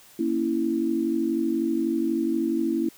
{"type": "chord", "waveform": "sine", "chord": "A# diminished", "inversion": "none", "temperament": "equal", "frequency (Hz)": [233.1, 277.2, 329.6], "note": ["A#3", "C#4", "E4"], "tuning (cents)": [0, 0, 0], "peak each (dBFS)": [-28, -28, -24], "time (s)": [0.19, 2.89], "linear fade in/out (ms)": 5, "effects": ["white hiss -52 dBFS RMS until 2.97 s"]}